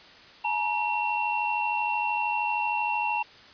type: tone cluster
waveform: sine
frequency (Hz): 850 / 943 / 2725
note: G#5 / A#5 / F7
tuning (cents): +40 / +20 / -43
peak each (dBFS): -29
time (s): 0.44-3.23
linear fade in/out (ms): 10
effects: white hiss -50 dBFS RMS until 3.53 s + resampled to 11025 Hz